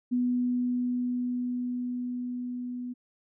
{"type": "tone with level ramp", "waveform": "sine", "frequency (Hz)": 246.9, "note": "B3", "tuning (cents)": 0, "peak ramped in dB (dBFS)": [-23, -33], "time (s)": [0.11, 2.94], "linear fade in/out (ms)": 20, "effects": []}